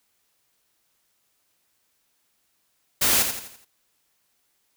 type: noise with echo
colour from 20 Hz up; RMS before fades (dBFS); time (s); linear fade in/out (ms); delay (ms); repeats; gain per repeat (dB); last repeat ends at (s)
white; -20; 3.01-3.23; 10; 84; 5; -7; 3.65
effects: white hiss -70 dBFS RMS until 4.76 s